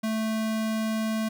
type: tone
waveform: square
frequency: 220 Hz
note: A3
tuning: in tune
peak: -26 dBFS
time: 0.03-1.29 s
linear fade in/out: 10 ms
effects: none